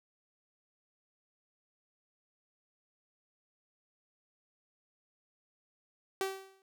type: tone with exponential decay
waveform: sawtooth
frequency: 385.3 Hz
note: G4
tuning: 30 cents flat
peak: -25 dBFS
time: 6.21-6.62 s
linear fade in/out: 1 ms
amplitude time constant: 89 ms
effects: none